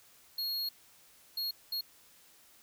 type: tone bursts at uneven times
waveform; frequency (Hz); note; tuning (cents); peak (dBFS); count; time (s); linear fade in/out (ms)
square; 4300; C8; +47; -33; 3; 0.38-0.69 / 1.37-1.51 / 1.72-1.81; 5
effects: white hiss -61 dBFS RMS until 2.62 s